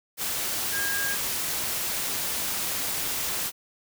sine tone in noise, 1623 Hz, G#6, 40 cents flat, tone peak -28 dBFS, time 0.71-1.17 s, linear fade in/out 50 ms, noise white, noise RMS -29 dBFS, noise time 0.17-3.52 s, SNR -2 dB, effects none

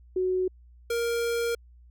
sine / square tone pair in turn, 370 / 468 Hz, F#4 / A#4, 0 / +7 cents, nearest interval major third, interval 407 cents, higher second, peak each -23 / -26 dBFS, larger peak first, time 0.16-0.48 / 0.9-1.55 s, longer second, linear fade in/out 5 ms, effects added 60 Hz sine -50 dBFS peak until 1.9 s

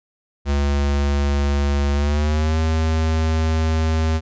square tone with pitch glide, 71 to 79.69 Hz, C#2 to D#2, +42 to +42 cents, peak -17 dBFS, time 0.45-4.21 s, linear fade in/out 50 ms, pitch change +200 cents, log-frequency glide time 1.93-2.58 s, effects resampled to 16000 Hz

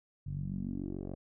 10% pulse tone with low-pass filter sweep, 46.8 Hz, F#1, 20 cents sharp, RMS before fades -38 dBFS, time 0.26-1.15 s, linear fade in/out 10 ms, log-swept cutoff 120 to 520 Hz, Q 3.9, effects none

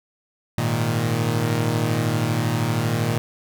sawtooth chord, Ab suspended second, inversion none, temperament equal, 103.83 / 116.54 / 155.56 Hz, Ab2 / Bb2 / Eb3, 0 / 0 / 0 cents, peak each -24 / -18 / -21 dBFS, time 0.58-3.18 s, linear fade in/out 0 ms, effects 9-bit

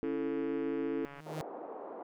sine chord, A major, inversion first, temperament just, 275 / 330 / 440 Hz, C#4 / E4 / A4, -14 / +2 / 0 cents, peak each -36 dBFS, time 0.03-1.05 s, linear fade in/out 0 ms
click train, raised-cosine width 0.5 ms, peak -33 dBFS, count 165, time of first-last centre 0.04-1.203 s, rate 141 Hz
sawtooth tone with exponential growth, 155.56 Hz, D#3, in tune, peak -31 dBFS, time 0.95-1.41 s, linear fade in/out 0 ms, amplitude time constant 98 ms
white band-pass noise, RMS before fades -44 dBFS, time 1.26-2.03 s, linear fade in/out 5 ms, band 300 to 790 Hz, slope 24 dB/octave
effects none

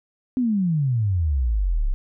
sine exponential sweep, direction down, 262.5 to 31.46 Hz, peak -18 dBFS, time 0.37-1.94 s, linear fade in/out 0 ms, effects none

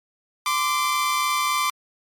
sawtooth tone pair together, 1032 / 1175.3 Hz, C6 / D6, -24 / +1 cents, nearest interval major second, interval 225 cents, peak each -21 / -18 dBFS, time 0.46-1.7 s, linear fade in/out 2 ms, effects MP3 64 kbps

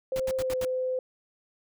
sine tone with pitch glide, 523.3 to 512.5 Hz, C5 to C5, 0 to -36 cents, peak -26 dBFS, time 0.12-0.99 s, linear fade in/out 2 ms, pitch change -36 cents, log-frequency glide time 0.36-0.55 s
pink noise bursts, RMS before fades -37 dBFS, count 5, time 0.16-0.649 s, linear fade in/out 0 ms, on 37 ms, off 76 ms
effects none

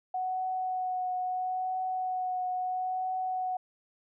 sine tone with vibrato, 740 Hz, F#5, in tune, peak -29 dBFS, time 0.14-3.57 s, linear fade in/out 5 ms, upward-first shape triangle, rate 0.75 Hz, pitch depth 17 cents each way, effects none

